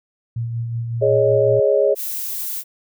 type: tone with tremolo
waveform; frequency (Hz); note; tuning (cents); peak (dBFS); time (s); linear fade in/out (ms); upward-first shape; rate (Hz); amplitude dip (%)
sine; 116.54; A#2; 0; -20; 0.36-1.6; 5; sine; 5.4; 35
type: chord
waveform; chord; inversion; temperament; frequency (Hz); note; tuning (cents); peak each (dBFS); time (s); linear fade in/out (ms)
sine; Ab suspended fourth; none; equal; 415.3 / 554.4 / 622.3; Ab4 / Db5 / Eb5; 0 / 0 / 0; -17 / -16 / -19; 1.01-1.95; 20
type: noise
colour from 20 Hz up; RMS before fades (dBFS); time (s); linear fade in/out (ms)
violet; -26; 1.95-2.64; 50
effects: none